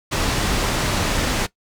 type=low-pass noise; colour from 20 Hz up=pink; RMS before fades=-21 dBFS; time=0.11-1.47 s; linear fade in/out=20 ms; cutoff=7700 Hz; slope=12 dB/octave; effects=noise-tail reverb RT60 0.1 s tail -18 dB re dry